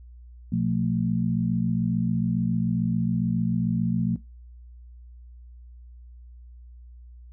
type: tone cluster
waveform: sine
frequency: 122.2 / 177.4 / 224.4 Hz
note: B2 / F3 / A3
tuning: -18 / +27 / +34 cents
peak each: -28 / -24 / -26 dBFS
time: 0.52-4.16 s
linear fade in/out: 5 ms
effects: noise-tail reverb RT60 0.2 s tail -19 dB re dry + added 60 Hz sine -43 dBFS peak until 7.32 s